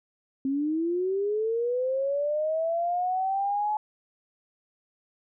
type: linear sweep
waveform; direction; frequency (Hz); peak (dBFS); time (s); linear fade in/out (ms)
sine; up; 264.1 to 855; -24; 0.45-3.77; 2
effects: none